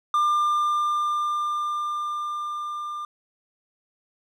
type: tone with level ramp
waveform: triangle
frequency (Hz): 1197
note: D6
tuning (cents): +33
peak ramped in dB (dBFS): -16 to -28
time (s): 0.14-3.05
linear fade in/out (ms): 2
effects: none